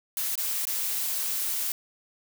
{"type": "noise with dropouts", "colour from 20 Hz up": "blue", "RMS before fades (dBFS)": -29, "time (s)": [0.17, 1.72], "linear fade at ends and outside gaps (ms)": 1, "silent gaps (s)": [[0.355, 0.377], [0.653, 0.67]], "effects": []}